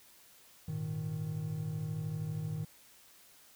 triangle chord, Ab suspended second, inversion none, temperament just, 103.83 / 116.8 / 155.74 Hz, Ab2 / Bb2 / Eb3, 0 / +4 / +2 cents, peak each -40 / -40 / -34 dBFS, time 0.68-2.65 s, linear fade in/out 5 ms, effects white hiss -60 dBFS RMS until 3.55 s

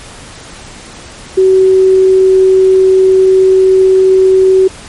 sine tone, 378.2 Hz, F#4, 38 cents sharp, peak -3 dBFS, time 1.37-4.68 s, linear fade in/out 10 ms, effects pink hiss -31 dBFS RMS until 4.88 s + MP3 48 kbps

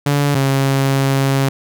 sawtooth tone pair in turn, 143.2 / 136.27 Hz, D3 / C#3, -43 / -29 cents, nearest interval minor second, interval 86 cents, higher first, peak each -9 dBFS, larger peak neither, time 0.06-0.35 / 0.35-1.49 s, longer second, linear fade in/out 5 ms, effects none

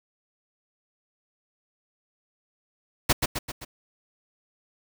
pink noise with echo, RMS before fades -19 dBFS, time 3.09-3.13 s, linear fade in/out 10 ms, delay 130 ms, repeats 4, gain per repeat -5 dB, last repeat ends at 3.65 s, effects none

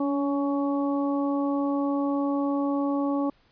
harmonic tone with a mistuned harmonic, 280 Hz, C#4, 18 cents sharp, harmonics 1 / 2 / 3 / 4, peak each -24 / -31 / -35 / -35 dBFS, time 0-3.3 s, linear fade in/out 5 ms, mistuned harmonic 1, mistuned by +20 cents, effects pink hiss -63 dBFS RMS until 3.51 s + resampled to 11025 Hz

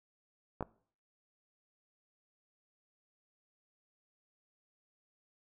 clicks, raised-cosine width 1 ms, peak -22 dBFS, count 2, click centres 0.608 / 0.626 s, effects noise-tail reverb RT60 0.5 s tail -21 dB re dry

